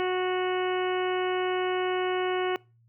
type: harmonic tone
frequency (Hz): 367.5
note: F#4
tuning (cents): -12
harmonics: 1 / 2 / 3 / 4 / 5 / 6 / 7 / 8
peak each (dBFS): -26 / -32 / -36 / -38 / -40 / -39 / -44 / -40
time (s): 0-2.56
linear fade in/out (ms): 0
effects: noise-tail reverb RT60 0.3 s tail -24 dB re dry + added 116 Hz sine -59 dBFS peak until 2.88 s